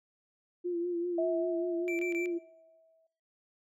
sine tone with vibrato, 347.6 Hz, F4, 8 cents flat, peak -30 dBFS, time 0.64-2.39 s, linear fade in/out 20 ms, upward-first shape sine, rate 5.1 Hz, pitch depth 41 cents each way
sine tone with exponential decay, 649 Hz, E5, 27 cents flat, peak -28 dBFS, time 1.18-3.07 s, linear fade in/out 5 ms, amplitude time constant 410 ms
triangle tone bursts, 2340 Hz, D7, 7 cents flat, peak -34 dBFS, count 3, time 1.88-2.258 s, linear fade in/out 0 ms, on 110 ms, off 24 ms
effects noise-tail reverb RT60 0.8 s tail -21 dB re dry

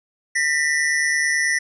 square tone pair together, 1815 / 1964.1 Hz, A#6 / B6, -47 / -10 cents, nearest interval minor second, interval 137 cents, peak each -23 / -20 dBFS, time 0.35-1.59 s, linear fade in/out 10 ms, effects resampled to 24000 Hz

